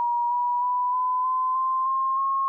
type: tone with pitch steps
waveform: sine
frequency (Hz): 955 / 972.3 / 989.8 / 1007.7 / 1025.9 / 1044.4 / 1063.3 / 1082.5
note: A#5 / B5 / B5 / B5 / C6 / C6 / C6 / C#6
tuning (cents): +42 / -27 / +4 / +35 / -34 / -3 / +28 / -41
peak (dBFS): -21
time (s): 0-2.48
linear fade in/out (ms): 0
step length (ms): 310
effects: none